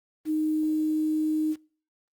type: tone with quantisation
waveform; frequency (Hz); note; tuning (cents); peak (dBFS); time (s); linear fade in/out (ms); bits
sine; 310; D#4; -6; -23; 0.25-1.56; 50; 8
effects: noise-tail reverb RT60 0.5 s tail -26 dB re dry + Opus 24 kbps

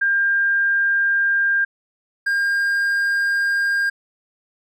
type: tone pair in turn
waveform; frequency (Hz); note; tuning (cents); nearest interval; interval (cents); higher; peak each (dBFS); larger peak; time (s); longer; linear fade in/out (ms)
sine / triangle; 1600 / 1608.1; G6 / G6; +35 / +44; unison; 9; second; -15; neither; 0.01-1.65 / 2.26-3.9; neither; 10
effects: none

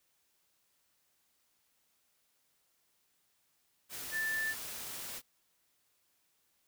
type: tone in noise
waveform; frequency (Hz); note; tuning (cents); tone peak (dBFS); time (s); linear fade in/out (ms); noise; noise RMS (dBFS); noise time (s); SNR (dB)
sine; 1765; A6; +5; -32; 4.11-4.55; 50; white; -43; 3.89-5.22; +8
effects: white hiss -75 dBFS RMS until 6.67 s

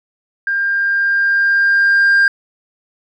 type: tone with level ramp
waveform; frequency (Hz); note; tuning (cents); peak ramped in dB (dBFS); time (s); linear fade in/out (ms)
sine; 1599; G6; +34; -14 to -5; 0.47-2.28; 2
effects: tanh soft clip ceiling -7 dBFS

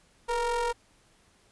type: ring-modulated tone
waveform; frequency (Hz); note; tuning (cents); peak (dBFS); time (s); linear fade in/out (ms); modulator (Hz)
square; 230; A#3; -23; -24; 0.28-0.73; 20; 712
effects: pink hiss -63 dBFS RMS until 1.51 s + resampled to 24000 Hz

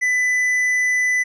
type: tone with tanh clipping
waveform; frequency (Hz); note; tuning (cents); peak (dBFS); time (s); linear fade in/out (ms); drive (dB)
sine; 1997; B6; +19; -17; 0.01-1.24; 20; 7
effects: none

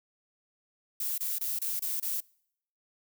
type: noise bursts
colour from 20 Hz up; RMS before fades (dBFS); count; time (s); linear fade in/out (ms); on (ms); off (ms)
violet; -32; 6; 1-2.205; 5; 180; 25
effects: noise-tail reverb RT60 0.7 s tail -26 dB re dry

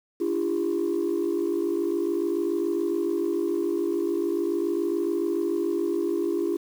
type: tone cluster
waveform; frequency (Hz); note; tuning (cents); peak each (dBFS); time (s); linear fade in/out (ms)
sine; 295.6 / 342.6 / 403; D4 / F4 / G4; +11 / -33 / +48; -29 / -24 / -27; 0.2-6.57; 10
effects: tanh soft clip ceiling -18 dBFS + 8-bit

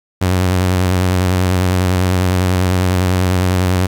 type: tone with vibrato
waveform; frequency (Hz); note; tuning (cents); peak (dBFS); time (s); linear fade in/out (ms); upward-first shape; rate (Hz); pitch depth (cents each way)
sawtooth; 91.7; F#2; -15; -8; 0.21-3.87; 10; sine; 10; 45
effects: 8-bit

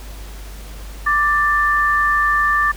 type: tone pair together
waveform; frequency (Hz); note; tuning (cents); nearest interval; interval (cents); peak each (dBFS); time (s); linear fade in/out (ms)
sine; 1174.7 / 1773.8; D6 / A6; 0 / +14; perfect fifth; 714; -16; 1.06-2.72; 10
effects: added 50 Hz sine -31 dBFS peak until 2.76 s + pink hiss -40 dBFS RMS until 2.76 s

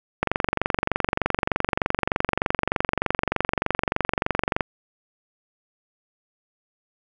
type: click train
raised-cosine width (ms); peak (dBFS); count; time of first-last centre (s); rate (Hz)
0.5; -5; 103; 0.23-4.608; 23.3
effects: none

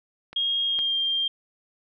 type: clicks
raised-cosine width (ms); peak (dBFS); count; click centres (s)
0.3; -25 / -21; 2; 0.33 / 0.79
type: tone with pitch glide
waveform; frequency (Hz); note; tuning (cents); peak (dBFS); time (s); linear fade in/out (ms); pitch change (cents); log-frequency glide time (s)
sine; 3255 to 3192; G#7 to G7; -36 to +31; -22; 0.36-1.28; 5; -33; 0.65-0.96
effects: none

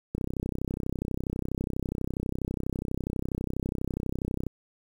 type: click train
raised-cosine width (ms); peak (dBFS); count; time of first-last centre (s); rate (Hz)
3; -17; 140; 0.15-4.467; 32.2
effects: 8-bit

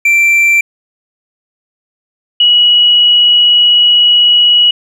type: tone pair in turn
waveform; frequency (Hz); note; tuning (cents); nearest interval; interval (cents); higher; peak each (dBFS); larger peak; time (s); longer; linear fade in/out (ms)
triangle / sine; 2349 / 2919; D7 / F#7; 0 / -24; major third; 376; second; -4; neither; 0.05-0.61 / 2.4-4.71; second; 5
effects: none

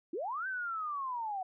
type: linear two-way sweep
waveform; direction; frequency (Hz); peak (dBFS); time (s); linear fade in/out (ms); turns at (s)
sine; up then down; 293.7 to 1568 to 731; -34; 0.13-1.43; 5; 0.47
effects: none

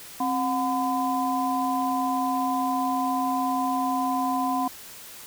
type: tone cluster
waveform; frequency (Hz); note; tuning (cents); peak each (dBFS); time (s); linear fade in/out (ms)
sine; 264.4 / 731 / 1014; C4 / F#5 / B5; +18 / -21 / +45; -27; 0.2-4.68; 5
effects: white hiss -43 dBFS RMS until 5.26 s

